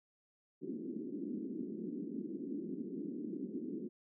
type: band-pass noise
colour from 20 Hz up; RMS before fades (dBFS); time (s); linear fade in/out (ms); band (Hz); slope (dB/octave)
pink; -42; 0.61-3.89; 20; 200 to 370; 48
effects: none